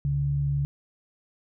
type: tone pair together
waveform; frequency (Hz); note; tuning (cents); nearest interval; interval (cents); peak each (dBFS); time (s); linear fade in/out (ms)
sine; 69.5 / 140.98; C#2 / C#3; +5 / +30; octave; 1225; -32 / -23; 0.05-0.65; 0
effects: none